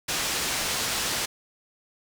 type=low-pass noise; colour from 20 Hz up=white; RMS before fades=-28 dBFS; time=0.08-1.26 s; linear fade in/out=10 ms; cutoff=7300 Hz; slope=12 dB/octave; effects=none